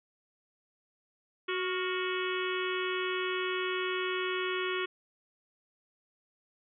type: harmonic tone with a mistuned harmonic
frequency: 370 Hz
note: F#4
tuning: in tune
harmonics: 1 / 3 / 4 / 5 / 6 / 7 / 8 / 9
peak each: -33 / -38 / -39 / -40 / -41 / -41 / -42 / -43 dBFS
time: 1.48-4.86 s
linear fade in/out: 10 ms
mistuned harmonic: 4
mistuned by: -72 cents
effects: none